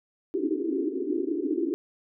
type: band-pass noise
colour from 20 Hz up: white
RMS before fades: -28 dBFS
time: 0.34-1.74 s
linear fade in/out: 0 ms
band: 270 to 400 Hz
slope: 96 dB/octave
effects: none